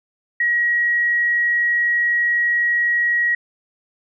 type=tone; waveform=sine; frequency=1904 Hz; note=A#6; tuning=36 cents sharp; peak=-15 dBFS; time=0.4-3.35 s; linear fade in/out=5 ms; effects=none